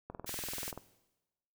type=click train; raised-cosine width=1 ms; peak=-28 dBFS; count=15; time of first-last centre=0.1-0.776 s; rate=20.7 Hz
type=high-pass noise; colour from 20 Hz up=white; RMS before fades=-41 dBFS; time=0.26-0.72 s; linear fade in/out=20 ms; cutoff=1400 Hz; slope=48 dB/octave
effects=noise-tail reverb RT60 1.0 s tail -17 dB re dry